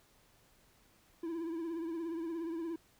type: tone with vibrato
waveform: triangle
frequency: 331.3 Hz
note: E4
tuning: 9 cents sharp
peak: -34 dBFS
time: 1.23-2.76 s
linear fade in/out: 5 ms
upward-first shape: triangle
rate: 17 Hz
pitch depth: 76 cents each way
effects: pink hiss -67 dBFS RMS until 2.99 s